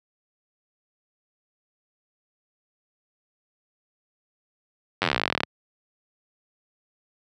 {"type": "slowing click train", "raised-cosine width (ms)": 0.3, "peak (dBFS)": -5, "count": 24, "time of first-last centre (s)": [5.02, 5.434], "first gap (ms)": 10, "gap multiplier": 1.05, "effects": ["high-pass 100 Hz 12 dB/octave"]}